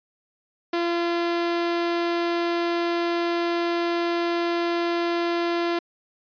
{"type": "tone", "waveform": "sawtooth", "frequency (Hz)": 342.5, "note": "F4", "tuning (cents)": -34, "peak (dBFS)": -18, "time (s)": [0.73, 5.79], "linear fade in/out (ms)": 5, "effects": ["resampled to 11025 Hz"]}